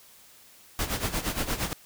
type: noise with tremolo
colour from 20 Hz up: pink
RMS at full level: -27 dBFS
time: 0.79-1.73 s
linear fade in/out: 0 ms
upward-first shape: sine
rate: 8.6 Hz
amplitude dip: 75%
effects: white hiss -54 dBFS RMS until 1.85 s